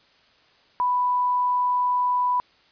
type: tone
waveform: sine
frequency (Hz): 990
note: B5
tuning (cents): +4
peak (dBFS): -19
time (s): 0.8-2.4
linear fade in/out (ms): 0
effects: white hiss -58 dBFS RMS until 2.71 s + resampled to 11025 Hz